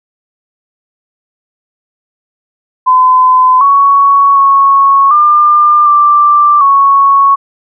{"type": "tone with pitch steps", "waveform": "sine", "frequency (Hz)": [1019, 1116, 1104, 1198, 1178, 1108], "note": ["C6", "C#6", "C#6", "D6", "D6", "C#6"], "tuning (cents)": [-46, 11, -7, 34, 5, -1], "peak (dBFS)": -3, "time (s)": [2.86, 7.36], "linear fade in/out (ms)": 20, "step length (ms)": 750, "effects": []}